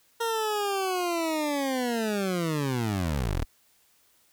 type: linear sweep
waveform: 20% pulse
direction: down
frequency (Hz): 465.6 to 32.22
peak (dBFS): -21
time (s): 0.2-3.45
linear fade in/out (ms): 10
effects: white hiss -64 dBFS RMS until 4.32 s